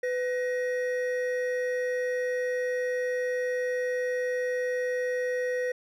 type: tone pair together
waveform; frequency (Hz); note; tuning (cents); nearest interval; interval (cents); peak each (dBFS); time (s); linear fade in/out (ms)
triangle; 500 / 1887.7; B4 / A#6; +21 / +21; octave + major seventh; 2300; -25 / -33; 0.03-5.72; 5
effects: none